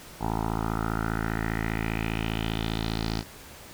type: tone with low-pass filter sweep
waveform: 10% pulse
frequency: 55 Hz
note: A1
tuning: in tune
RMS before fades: -29 dBFS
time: 0.19-3.24 s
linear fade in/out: 50 ms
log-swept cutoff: 900 to 4900 Hz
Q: 3.9
effects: pink hiss -46 dBFS RMS until 3.73 s